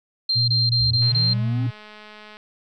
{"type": "tone bursts", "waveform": "sine", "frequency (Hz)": 4170, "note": "C8", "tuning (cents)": -7, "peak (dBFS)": -18, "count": 5, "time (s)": [0.29, 1.336], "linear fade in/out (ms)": 5, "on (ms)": 190, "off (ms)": 24}
{"type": "tone", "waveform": "sine", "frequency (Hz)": 118.9, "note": "A#2", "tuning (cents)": 35, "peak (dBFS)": -20, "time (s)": [0.35, 1.71], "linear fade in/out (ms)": 20}
{"type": "linear sweep", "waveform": "triangle", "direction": "up", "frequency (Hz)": [57.8, 274.2], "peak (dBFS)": -26, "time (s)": [0.8, 1.67], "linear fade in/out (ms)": 5}
{"type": "click train", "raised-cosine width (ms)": 0.3, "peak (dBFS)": -27, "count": 287, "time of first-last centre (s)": [1.02, 2.369], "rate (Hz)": 212}
{"effects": []}